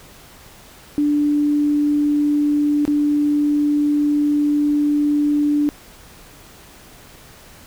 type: tone with dropouts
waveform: sine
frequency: 293.7 Hz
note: D4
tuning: in tune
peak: -14 dBFS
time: 0.98-5.69 s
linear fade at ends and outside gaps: 0 ms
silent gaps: 2.852-2.878 s
effects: pink hiss -44 dBFS RMS until 7.66 s